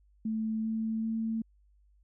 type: tone with pitch steps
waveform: sine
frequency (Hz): 220 / 221.9 / 223.8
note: A3 / A3 / A3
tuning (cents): 0 / +15 / +30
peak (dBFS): -29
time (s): 0.25-1.42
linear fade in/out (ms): 5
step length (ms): 390
effects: added 50 Hz sine -61 dBFS peak until 2.03 s